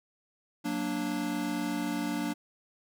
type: chord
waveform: square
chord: Gb augmented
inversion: none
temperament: equal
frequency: 185 / 233.1 / 293.7 Hz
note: Gb3 / Bb3 / D4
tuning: 0 / 0 / 0 cents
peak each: -38 / -36 / -33 dBFS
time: 0.64-2.34 s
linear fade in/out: 20 ms
effects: none